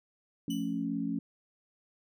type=chord; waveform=sine; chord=F augmented; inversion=none; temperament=equal; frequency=174.61 / 220 / 277.2 Hz; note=F3 / A3 / C#4; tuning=0 / 0 / 0 cents; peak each=-37 / -35 / -33 dBFS; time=0.48-1.19 s; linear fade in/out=2 ms
type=tone with exponential decay; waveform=sawtooth; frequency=2974 Hz; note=F#7; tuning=8 cents sharp; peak=-36 dBFS; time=0.5-0.85 s; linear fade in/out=5 ms; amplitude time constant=75 ms
effects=none